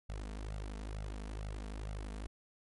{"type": "tone with flanger", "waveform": "sawtooth", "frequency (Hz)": 51.91, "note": "G#1", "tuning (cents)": 0, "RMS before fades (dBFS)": -42, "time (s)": [0.09, 2.27], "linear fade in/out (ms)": 5, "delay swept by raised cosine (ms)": [1.4, 4.5], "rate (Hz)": 2.2, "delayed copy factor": 1, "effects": ["MP3 48 kbps"]}